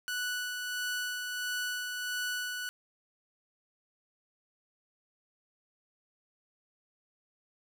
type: tone with tremolo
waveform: sawtooth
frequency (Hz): 1480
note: F#6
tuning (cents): 0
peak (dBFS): -28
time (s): 0.08-2.69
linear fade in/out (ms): 0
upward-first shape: sine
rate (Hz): 1.5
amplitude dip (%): 35
effects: none